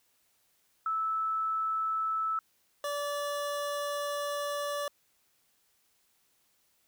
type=tone pair in turn; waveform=sine / 25% pulse; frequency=1310 / 578.2 Hz; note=E6 / D5; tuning=-11 / -27 cents; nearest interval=octave + major second; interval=1416 cents; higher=first; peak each=-28 dBFS; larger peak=neither; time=0.86-2.39 / 2.84-4.88 s; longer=second; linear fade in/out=2 ms; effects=white hiss -71 dBFS RMS until 6.87 s